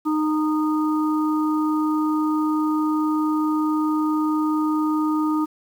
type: harmonic tone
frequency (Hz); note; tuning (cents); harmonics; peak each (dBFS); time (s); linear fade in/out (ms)
308.2; D#4; -16; 1 / 3 / 4; -19 / -30 / -28; 0.05-5.46; 20
effects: 8-bit